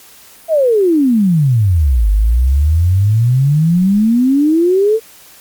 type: exponential two-way sweep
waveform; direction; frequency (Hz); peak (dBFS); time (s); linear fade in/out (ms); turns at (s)
sine; down then up; 675 to 49 to 456.1; -8; 0.48-5; 50; 2.1
effects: white hiss -41 dBFS RMS until 5.4 s + Opus 48 kbps